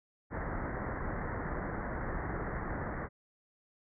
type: low-pass noise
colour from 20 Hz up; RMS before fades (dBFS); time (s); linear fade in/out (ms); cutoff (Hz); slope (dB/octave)
pink; -37; 0.3-3.09; 50; 2000; 96
effects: none